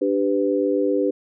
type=chord; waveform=sine; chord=G major; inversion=second; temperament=equal with one note detuned; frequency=293.7 / 392 / 499.9 Hz; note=D4 / G4 / B4; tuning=0 / 0 / +21 cents; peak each=-22 dBFS; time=0.01-1.11 s; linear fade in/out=10 ms; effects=none